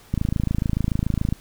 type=click train; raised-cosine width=5 ms; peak=-9 dBFS; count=33; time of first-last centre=0.14-1.325 s; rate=27 Hz; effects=pink hiss -50 dBFS RMS until 1.4 s